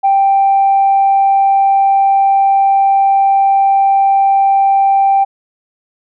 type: tone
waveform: sine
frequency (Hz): 785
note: G5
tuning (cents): +2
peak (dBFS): -6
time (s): 0.03-5.25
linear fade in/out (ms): 20
effects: tanh soft clip ceiling -3 dBFS